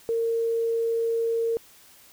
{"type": "tone", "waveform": "sine", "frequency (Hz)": 458.8, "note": "A#4", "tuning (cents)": -28, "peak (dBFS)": -22, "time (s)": [0.09, 1.57], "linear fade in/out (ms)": 0, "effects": ["white hiss -53 dBFS RMS until 2.12 s"]}